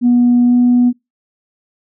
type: tone with pitch glide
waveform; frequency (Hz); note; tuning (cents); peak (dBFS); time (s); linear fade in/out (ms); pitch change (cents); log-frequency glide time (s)
sine; 243.1 to 244.9; B3 to B3; -27 to -14; -6; 0.01-0.93; 50; +13; 0.45-0.54
effects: noise-tail reverb RT60 0.2 s tail -22 dB re dry + tanh soft clip ceiling -4 dBFS